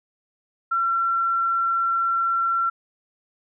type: tone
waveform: sine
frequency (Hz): 1358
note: F6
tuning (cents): -49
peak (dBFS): -19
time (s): 0.71-2.7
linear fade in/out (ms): 10
effects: none